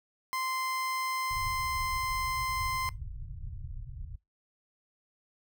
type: tone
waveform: 30% pulse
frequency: 1040 Hz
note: C6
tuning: 11 cents flat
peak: -28 dBFS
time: 0.33-2.89 s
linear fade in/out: 0 ms
type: low-pass noise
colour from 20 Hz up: pink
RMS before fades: -40 dBFS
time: 1.3-4.16 s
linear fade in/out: 10 ms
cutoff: 130 Hz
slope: 48 dB/octave
effects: noise-tail reverb RT60 0.2 s tail -22 dB re dry